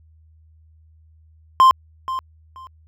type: tone with echo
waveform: triangle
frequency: 1046.5 Hz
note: C6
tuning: in tune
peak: -6 dBFS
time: 1.6-1.71 s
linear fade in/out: 0 ms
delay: 480 ms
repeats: 2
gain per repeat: -14 dB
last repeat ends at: 2.67 s
effects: added 79 Hz sine -49 dBFS peak until 2.87 s